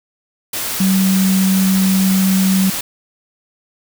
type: tone in noise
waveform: sine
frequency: 190.3 Hz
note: F#3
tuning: 49 cents sharp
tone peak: -11 dBFS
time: 0.8-2.7 s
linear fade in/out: 5 ms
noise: white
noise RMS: -22 dBFS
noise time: 0.53-2.81 s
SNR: +8 dB
effects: none